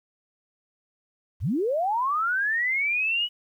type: linear sweep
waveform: sine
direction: up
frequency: 53.4 to 2960 Hz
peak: -22 dBFS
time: 1.4-3.29 s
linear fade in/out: 50 ms
effects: 10-bit